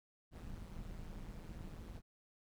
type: noise with amplitude modulation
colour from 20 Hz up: brown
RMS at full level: -45 dBFS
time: 0.31-2.02 s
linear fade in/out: 50 ms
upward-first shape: sine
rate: 165 Hz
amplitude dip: 75%
effects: none